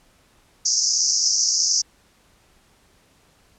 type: band-pass noise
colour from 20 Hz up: pink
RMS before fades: -20 dBFS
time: 0.65-1.82 s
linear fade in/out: 10 ms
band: 5000 to 6600 Hz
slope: 96 dB/octave
effects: pink hiss -58 dBFS RMS until 3.58 s + low-pass 11000 Hz 12 dB/octave